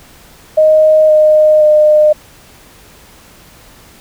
sine tone with pitch steps, 622.3 / 614.8 / 607.4 Hz, D#5 / D#5 / D#5, 0 / -21 / -42 cents, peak -4 dBFS, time 0.57-2.13 s, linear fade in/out 10 ms, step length 520 ms, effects pink hiss -41 dBFS RMS until 4 s

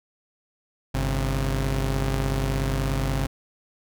sawtooth tone pair together, 50.31 / 134.3 Hz, G1 / C3, +46 / +46 cents, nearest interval octave + perfect fourth, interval 1700 cents, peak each -21 / -22 dBFS, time 0.94-3.27 s, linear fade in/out 10 ms, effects none

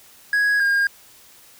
triangle tone pair in turn, 1661.2 / 1617.6 Hz, G#6 / G#6, 0 / -46 cents, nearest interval unison, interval 46 cents, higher first, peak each -14 dBFS, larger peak neither, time 0.33-0.6 / 0.6-0.87 s, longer neither, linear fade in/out 2 ms, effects white hiss -49 dBFS RMS until 1.59 s

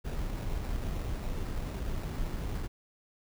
brown noise with sample-and-hold, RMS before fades -34 dBFS, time 0.04-2.68 s, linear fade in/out 20 ms, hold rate 3150 Hz, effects none

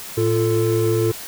triangle tone cluster, 112.9 / 344.9 / 441.3 Hz, A2 / F4 / A4, +45 / -22 / +5 cents, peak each -18 dBFS, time 0.17-1.12 s, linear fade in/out 10 ms, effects tanh soft clip ceiling -5 dBFS + white hiss -34 dBFS RMS until 1.27 s

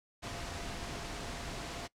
sine tone in noise, 690 Hz, F5, 21 cents flat, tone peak -51 dBFS, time 0.22-1.88 s, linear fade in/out 20 ms, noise pink, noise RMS -41 dBFS, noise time 0.22-1.88 s, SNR -13 dB, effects noise-tail reverb RT60 0.1 s tail -21 dB re dry + low-pass 7000 Hz 12 dB/octave

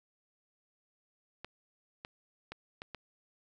clicks, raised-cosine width 0.3 ms, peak -26 dBFS, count 5, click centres 1.446 / 2.049 / 2.52 / 2.819 / 2.947 s, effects none

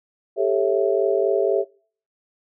sine chord, A dominant seventh, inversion third, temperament just, 396 / 440 / 550 / 660 Hz, G4 / A4 / C#5 / E5, +18 / 0 / -14 / +2 cents, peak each -21 / -23 / -24 / -23 dBFS, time 0.36-1.65 s, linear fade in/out 50 ms, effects noise-tail reverb RT60 0.5 s tail -25 dB re dry

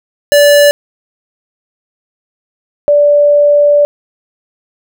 square / sine tone pair in turn, 580 / 583.2 Hz, D5 / D5, -22 / -12 cents, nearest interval unison, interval 10 cents, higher second, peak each -4 dBFS, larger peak neither, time 0.32-0.71 / 2.88-3.85 s, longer second, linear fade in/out 0 ms, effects none

